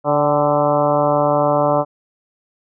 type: harmonic tone with a mistuned harmonic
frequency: 146.2 Hz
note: D3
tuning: 7 cents flat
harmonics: 1 / 2 / 3 / 4 / 5 / 6 / 7 / 8 / 9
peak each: -24 / -23 / -25 / -16 / -21 / -24 / -23 / -26 / -28 dBFS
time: 0.04-1.85 s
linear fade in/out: 50 ms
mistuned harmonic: 5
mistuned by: +50 cents
effects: none